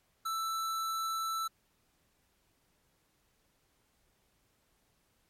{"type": "tone", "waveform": "square", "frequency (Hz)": 1325, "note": "E6", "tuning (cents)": 9, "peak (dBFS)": -33, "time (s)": [0.25, 1.48], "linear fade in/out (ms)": 10, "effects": ["pink hiss -73 dBFS RMS until 5.29 s", "MP3 64 kbps"]}